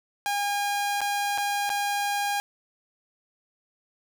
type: tone with dropouts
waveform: sawtooth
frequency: 812 Hz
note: G#5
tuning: 39 cents flat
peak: -21 dBFS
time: 0.26-2.4 s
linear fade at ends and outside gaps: 0 ms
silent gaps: 1.006-1.015 / 1.377-1.382 / 1.693-1.701 s
effects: none